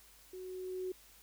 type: tone with level ramp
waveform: sine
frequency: 370 Hz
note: F#4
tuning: in tune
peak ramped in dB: -44 to -35 dBFS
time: 0.33-0.92 s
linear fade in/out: 5 ms
effects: added 50 Hz sine -67 dBFS peak until 1.22 s + white hiss -61 dBFS RMS until 1.22 s